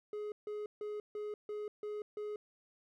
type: tone bursts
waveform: triangle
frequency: 419.7 Hz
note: G#4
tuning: 18 cents sharp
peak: -36 dBFS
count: 7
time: 0.13-2.36 s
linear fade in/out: 2 ms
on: 190 ms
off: 150 ms
effects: none